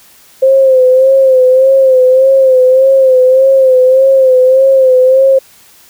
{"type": "tone with vibrato", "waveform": "sine", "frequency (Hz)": 523.3, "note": "C5", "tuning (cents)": 0, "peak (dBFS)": -3, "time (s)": [0.42, 5.39], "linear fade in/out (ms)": 10, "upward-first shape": "sine", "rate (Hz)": 1.7, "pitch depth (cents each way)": 50, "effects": ["white hiss -42 dBFS RMS until 5.89 s"]}